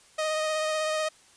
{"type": "tone with vibrato", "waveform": "sawtooth", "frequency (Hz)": 622.3, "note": "D#5", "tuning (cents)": 0, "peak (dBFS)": -22, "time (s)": [0.18, 1.09], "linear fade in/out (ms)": 10, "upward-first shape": "triangle", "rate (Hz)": 16, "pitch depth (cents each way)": 19, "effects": ["white hiss -57 dBFS RMS until 1.36 s", "resampled to 22050 Hz"]}